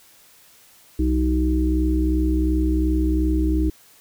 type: harmonic tone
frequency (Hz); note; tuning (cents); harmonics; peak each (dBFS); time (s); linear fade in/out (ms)
62.8; B1; +30; 1 / 3 / 5 / 6; -19 / -31 / -21 / -31; 0.99-3.7; 5
effects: white hiss -52 dBFS RMS until 4 s